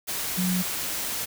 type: tone in noise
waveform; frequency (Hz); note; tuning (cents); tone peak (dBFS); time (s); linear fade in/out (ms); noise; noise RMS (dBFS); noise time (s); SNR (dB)
sine; 182.5; F#3; -24; -23; 0.37-0.63; 20; white; -30; 0.07-1.26; +4
effects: none